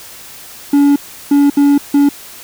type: tone bursts at uneven times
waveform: triangle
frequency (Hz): 284.8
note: C#4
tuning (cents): +47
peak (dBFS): -4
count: 4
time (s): 0.73-0.96 / 1.31-1.5 / 1.57-1.78 / 1.94-2.09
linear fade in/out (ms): 5
effects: white hiss -34 dBFS RMS until 2.43 s